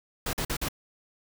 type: noise bursts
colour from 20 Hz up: pink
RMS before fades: -30 dBFS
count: 4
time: 0.26-0.686 s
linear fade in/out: 5 ms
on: 72 ms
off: 46 ms
effects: none